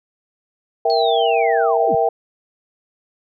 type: chord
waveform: sine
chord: E diminished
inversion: second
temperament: equal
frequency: 466.2 / 659.3 / 784 Hz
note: Bb4 / E5 / G5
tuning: 0 / 0 / 0 cents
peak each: -18 dBFS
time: 0.85-2.09 s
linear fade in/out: 5 ms
type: linear sweep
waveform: sine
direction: down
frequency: 4409 to 112.9 Hz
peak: -24 dBFS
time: 0.9-1.95 s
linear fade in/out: 0 ms
effects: none